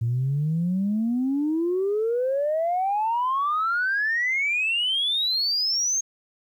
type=exponential sweep; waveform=sine; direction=up; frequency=113.2 to 6500 Hz; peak=-20 dBFS; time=0.01-6.01 s; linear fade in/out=10 ms; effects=tanh soft clip ceiling -17 dBFS + 10-bit